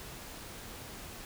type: silence
effects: pink hiss -46 dBFS RMS until 1.25 s